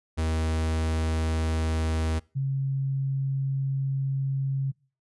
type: tone pair in turn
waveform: 45% pulse / sine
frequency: 79.8 / 135.77 Hz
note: D#2 / C#3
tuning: +44 / -36 cents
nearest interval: major sixth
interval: 920 cents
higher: second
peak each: -24 dBFS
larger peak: neither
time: 0.17-2.2 / 2.35-4.72 s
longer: second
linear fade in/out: 20 ms
effects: noise-tail reverb RT60 0.4 s tail -25 dB re dry + resampled to 24000 Hz